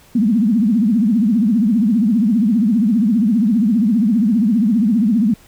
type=tone with vibrato; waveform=sine; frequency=220 Hz; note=A3; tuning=in tune; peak=-11 dBFS; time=0.15-5.34 s; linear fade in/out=5 ms; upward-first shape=triangle; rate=15 Hz; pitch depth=260 cents each way; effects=pink hiss -48 dBFS RMS until 5.47 s